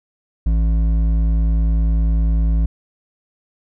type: tone with hard clipping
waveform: sine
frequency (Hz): 55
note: A1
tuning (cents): 0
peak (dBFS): -15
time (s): 0.46-2.66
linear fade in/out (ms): 5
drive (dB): 8
effects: none